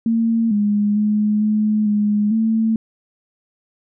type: tone with pitch steps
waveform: sine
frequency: 227.9 / 206.7 / 210.7 / 213.2 / 208.3 / 222.8 Hz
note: A#3 / G#3 / G#3 / G#3 / G#3 / A3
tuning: -39 / -8 / +25 / +46 / +5 / +22 cents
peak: -14 dBFS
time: 0.06-2.76 s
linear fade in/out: 2 ms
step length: 450 ms
effects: none